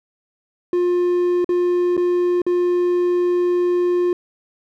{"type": "tone with dropouts", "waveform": "triangle", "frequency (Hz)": 354.4, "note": "F4", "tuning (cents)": 25, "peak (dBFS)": -13, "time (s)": [0.73, 4.13], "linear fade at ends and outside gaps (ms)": 2, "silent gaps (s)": [[1.445, 1.491], [1.968, 1.976], [2.418, 2.465]], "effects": []}